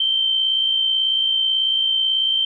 sine tone with amplitude modulation, 3120 Hz, G7, 9 cents flat, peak -14 dBFS, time 0-2.45 s, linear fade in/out 5 ms, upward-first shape sine, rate 58.2 Hz, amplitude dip 45%, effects none

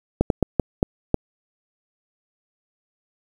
slowing click train, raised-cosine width 2 ms, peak -3 dBFS, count 6, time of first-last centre 0.21-1.143 s, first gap 92 ms, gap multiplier 1.36, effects 7-bit

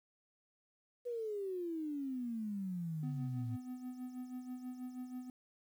sine exponential sweep, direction down, 493.9 to 110.1 Hz, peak -37 dBFS, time 1.05-3.57 s, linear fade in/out 20 ms
triangle tone with tremolo, 251.7 Hz, B3, 33 cents sharp, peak -38 dBFS, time 3.03-5.3 s, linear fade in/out 2 ms, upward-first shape sine, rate 6.2 Hz, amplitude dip 60%
effects 11-bit

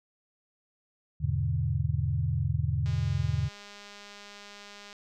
sine chord, E dominant seventh, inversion none, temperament equal with one note detuned, 82.41 / 103.83 / 123.9 / 146.83 Hz, E2 / G#2 / B2 / D3, 0 / 0 / +6 / 0 cents, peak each -31 dBFS, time 1.2-3.49 s, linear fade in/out 20 ms
click train, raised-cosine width 0.2 ms, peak -30 dBFS, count 423, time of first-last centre 2.86-4.929 s, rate 204 Hz
effects none

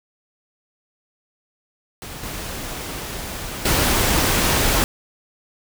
pink noise with level steps, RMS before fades -34 / -30 / -18 dBFS, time 2.02-4.84 s, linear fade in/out 0 ms, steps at 2.23 / 3.65 s, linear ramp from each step 5 ms, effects none

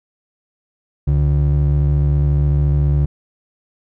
triangle ring-modulated tone, 106.4 Hz, G#2, 42 cents sharp, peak -7 dBFS, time 1.07-3.06 s, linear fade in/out 10 ms, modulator 37.1 Hz, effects none

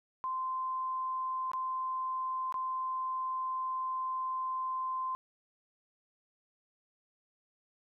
sine tone with dropouts, 1038 Hz, C6, 14 cents flat, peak -32 dBFS, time 0.24-5.15 s, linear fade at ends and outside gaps 0 ms, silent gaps 1.516-1.534 / 2.524-2.542 s, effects none

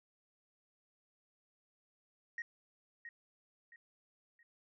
sine tone with echo, 1876 Hz, A#6, 11 cents sharp, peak -37 dBFS, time 2.38-2.42 s, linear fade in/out 2 ms, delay 670 ms, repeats 3, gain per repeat -9 dB, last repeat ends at 4.43 s, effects tanh soft clip ceiling -34 dBFS

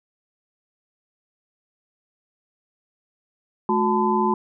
sine tone cluster, 215.2 / 365 / 880 / 1012 Hz, A3 / F#4 / A5 / B5, -38 / -24 / 0 / +42 cents, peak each -23 dBFS, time 3.69-4.34 s, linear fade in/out 2 ms, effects none

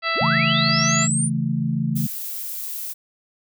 harmonic tone, 662 Hz, E5, 7 cents sharp, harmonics 1 / 2 / 3 / 4 / 5 / 6 / 7, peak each -30 / -24 / -25 / -28 / -33 / -32 / -31 dBFS, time 0.02-1.08 s, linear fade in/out 50 ms
sine linear sweep, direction up, 146.83 to 9500 Hz, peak -21 dBFS, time 0.15-1.3 s, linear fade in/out 50 ms
sine chord, A major, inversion first, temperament equal, 138.59 / 164.81 / 220 Hz, C#3 / E3 / A3, 0 / 0 / 0 cents, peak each -24 dBFS, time 0.21-2.07 s, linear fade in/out 5 ms
violet noise, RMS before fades -30 dBFS, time 1.95-2.94 s, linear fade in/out 20 ms
effects none

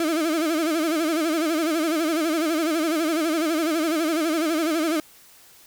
35% pulse tone with vibrato, 320 Hz, D#4, 49 cents sharp, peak -19 dBFS, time 0-5 s, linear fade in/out 2 ms, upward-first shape sine, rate 12 Hz, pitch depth 110 cents each way, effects white hiss -51 dBFS RMS until 5.66 s

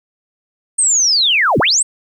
sine linear two-way sweep, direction down then up, 8640 to 79 to 8640 Hz, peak -10 dBFS, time 0.78-1.83 s, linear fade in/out 10 ms, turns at 1.59 s, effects 8-bit

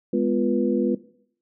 sine tone cluster, 207.9 / 249.7 / 348.3 / 488 Hz, G#3 / B3 / F4 / B4, +2 / +19 / -5 / -21 cents, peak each -24 / -24 / -24 / -27 dBFS, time 0.13-0.95 s, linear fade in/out 5 ms, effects noise-tail reverb RT60 0.6 s tail -17 dB re dry

